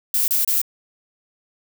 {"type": "noise bursts", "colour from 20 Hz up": "violet", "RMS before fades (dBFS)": -19, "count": 3, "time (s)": [0.14, 0.616], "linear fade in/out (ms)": 2, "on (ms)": 140, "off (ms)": 28, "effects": []}